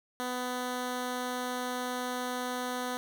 10% pulse tone, 249.6 Hz, B3, 19 cents sharp, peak -24 dBFS, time 0.2-2.97 s, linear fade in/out 0 ms, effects none

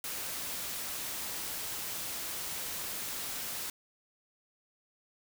white noise, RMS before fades -38 dBFS, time 0.04-3.7 s, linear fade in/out 2 ms, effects none

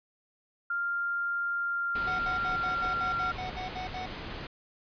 sine tone with pitch glide, 1396 to 1378.4 Hz, F6 to F6, -1 to -23 cents, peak -28 dBFS, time 0.7-3.32 s, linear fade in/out 5 ms, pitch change -22 cents, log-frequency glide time 1.56-2.94 s
pink low-pass noise, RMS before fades -40 dBFS, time 1.95-4.47 s, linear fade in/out 5 ms, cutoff 4500 Hz, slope 24 dB/octave
square tone bursts, 740 Hz, F#5, in tune, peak -36 dBFS, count 11, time 2.07-4.06 s, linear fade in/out 5 ms, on 120 ms, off 67 ms
effects resampled to 11025 Hz

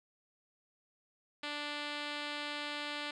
5% pulse tone with low-pass filter, 293.7 Hz, D4, in tune, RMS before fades -40 dBFS, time 1.43-3.11 s, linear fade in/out 5 ms, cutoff 4700 Hz, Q 1.6, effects none

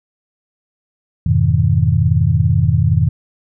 sine chord, F half-diminished seventh, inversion none, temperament just, 87.31 / 104.77 / 125.72 / 157.15 Hz, F2 / Ab2 / Cb3 / Eb3, 0 / +16 / +31 / +18 cents, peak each -16 dBFS, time 1.26-3.09 s, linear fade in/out 5 ms, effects none

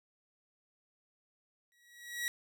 sawtooth tone with exponential growth, 1918 Hz, A#6, 49 cents sharp, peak -28 dBFS, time 1.72-2.28 s, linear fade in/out 0 ms, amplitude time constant 120 ms, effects none

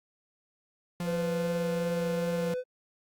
45% pulse tone, 174.61 Hz, F3, in tune, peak -31 dBFS, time 1-2.54 s, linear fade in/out 2 ms
triangle tone with vibrato, 502 Hz, B4, 28 cents sharp, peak -28 dBFS, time 1.04-2.64 s, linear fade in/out 50 ms, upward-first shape sine, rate 2.6 Hz, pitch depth 16 cents each way
effects Opus 48 kbps

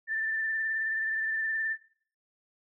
sine tone with vibrato, 1776 Hz, A6, 16 cents sharp, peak -28 dBFS, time 0.07-1.77 s, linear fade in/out 50 ms, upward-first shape sine, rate 19 Hz, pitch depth 24 cents each way, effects noise-tail reverb RT60 0.5 s tail -20 dB re dry

